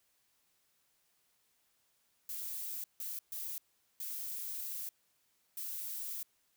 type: noise bursts at uneven times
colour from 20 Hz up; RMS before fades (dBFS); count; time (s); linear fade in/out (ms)
violet; -41; 5; 2.29-2.84 / 3-3.19 / 3.32-3.58 / 4-4.89 / 5.57-6.23; 2
effects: white hiss -75 dBFS RMS until 6.56 s